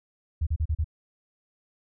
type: tone bursts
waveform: sine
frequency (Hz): 77.78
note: D#2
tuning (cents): 0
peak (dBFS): -22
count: 5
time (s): 0.41-0.844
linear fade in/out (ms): 10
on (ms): 58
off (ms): 36
effects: none